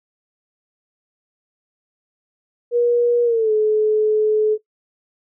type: tone with pitch glide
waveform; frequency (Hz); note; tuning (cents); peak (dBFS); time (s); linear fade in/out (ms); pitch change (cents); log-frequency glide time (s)
sine; 478.9 to 429.1; A#4 to A4; +47 to -43; -13; 2.71-4.58; 50; -190; 3.24-3.52
effects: noise-tail reverb RT60 0.1 s tail -18 dB re dry